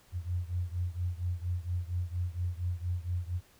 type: beating tone pair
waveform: sine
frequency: 87.1 / 91.4 Hz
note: F2 / F#2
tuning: -4 / -21 cents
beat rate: 4.3 Hz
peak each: -33 / -35 dBFS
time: 0.12-3.41 s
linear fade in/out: 50 ms
effects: pink hiss -62 dBFS RMS until 3.59 s